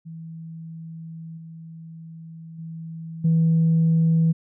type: tone with level steps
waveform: sine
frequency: 163.1 Hz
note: E3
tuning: 18 cents flat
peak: -34 / -37 / -32 / -14 dBFS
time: 0.05-4.33 s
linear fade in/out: 20 ms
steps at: 1.37 / 2.58 / 3.24 s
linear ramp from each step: 10 ms
effects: tanh soft clip ceiling -12 dBFS